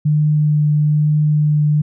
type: tone with vibrato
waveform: sine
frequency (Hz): 150.4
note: D3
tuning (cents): +42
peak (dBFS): -11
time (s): 0.05-1.82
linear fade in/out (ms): 10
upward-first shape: triangle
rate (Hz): 1.1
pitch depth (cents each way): 11
effects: none